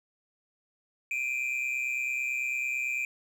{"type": "tone pair together", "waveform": "triangle", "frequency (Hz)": [2370, 2499], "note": ["D7", "D#7"], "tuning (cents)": [15, 7], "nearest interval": "minor second", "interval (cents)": 92, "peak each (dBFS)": [-29, -31], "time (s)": [1.11, 3.05], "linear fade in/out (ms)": 2, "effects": []}